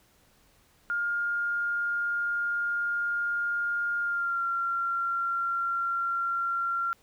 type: tone with pitch glide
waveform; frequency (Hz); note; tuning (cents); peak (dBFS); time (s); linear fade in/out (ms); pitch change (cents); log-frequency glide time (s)
sine; 1412 to 1375; F6 to F6; +19 to -27; -26; 0.9-6.93; 0; -46; 4.01-4.44
effects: pink hiss -63 dBFS RMS until 7.02 s